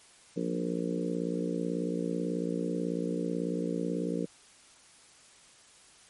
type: harmonic tone with a mistuned harmonic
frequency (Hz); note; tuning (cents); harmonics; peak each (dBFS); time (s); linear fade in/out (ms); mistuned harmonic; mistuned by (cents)
58.2; A#1; -2; 3 / 4 / 5 / 6 / 7 / 8 / 9; -34 / -38 / -35 / -40 / -40 / -36 / -42; 0.36-4.26; 10; 3; +23
effects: white hiss -57 dBFS RMS until 6.09 s + MP3 48 kbps